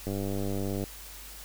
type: click train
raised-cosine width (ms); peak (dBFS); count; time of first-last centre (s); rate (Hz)
2; -20; 77; 0.07-0.839; 98.8
effects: added 50 Hz sine -48 dBFS peak until 1.44 s + white hiss -46 dBFS RMS until 1.44 s